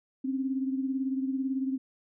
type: beating tone pair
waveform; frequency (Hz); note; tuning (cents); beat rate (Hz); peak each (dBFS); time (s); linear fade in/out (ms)
sine; 264 / 282; C4 / C#4; +16 / +30; 18; -28 / -36; 0.24-1.78; 10
effects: none